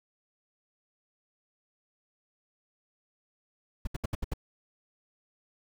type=noise bursts; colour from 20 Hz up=brown; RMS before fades=-30 dBFS; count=6; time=3.85-4.337 s; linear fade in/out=5 ms; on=22 ms; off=71 ms; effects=none